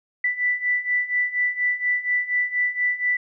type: beating tone pair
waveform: sine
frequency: 1975.5 / 1979.7 Hz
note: B6 / B6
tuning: 0 / +4 cents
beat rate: 4.2 Hz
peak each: -25 / -22 dBFS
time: 0.24-3.17 s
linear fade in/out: 5 ms
effects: none